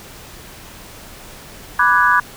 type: chord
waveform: sine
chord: G# half-diminished seventh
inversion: first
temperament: equal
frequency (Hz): 987.8 / 1174.7 / 1480 / 1661.2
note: B5 / D6 / F#6 / G#6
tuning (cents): 0 / 0 / 0 / 0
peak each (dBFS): -16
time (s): 1.79-2.2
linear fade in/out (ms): 5
effects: pink hiss -38 dBFS RMS until 2.36 s